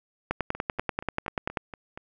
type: two click trains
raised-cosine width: 0.5 ms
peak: -23 / -11 dBFS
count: 7 / 14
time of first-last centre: 0.55-1.975 / 0.31-1.572 s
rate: 4.21 / 10.3 Hz
effects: none